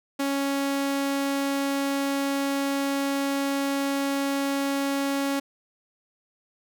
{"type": "tone", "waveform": "sawtooth", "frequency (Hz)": 277.4, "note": "C#4", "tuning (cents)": 1, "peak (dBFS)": -20, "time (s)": [0.19, 5.4], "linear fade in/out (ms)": 10, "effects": []}